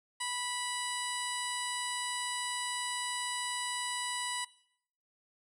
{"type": "tone with low-pass filter", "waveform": "15% pulse", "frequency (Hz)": 983, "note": "B5", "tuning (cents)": -8, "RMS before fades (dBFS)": -36, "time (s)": [0.2, 4.45], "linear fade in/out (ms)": 10, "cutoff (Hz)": 8400, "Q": 4.3, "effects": ["noise-tail reverb RT60 0.7 s tail -21 dB re dry"]}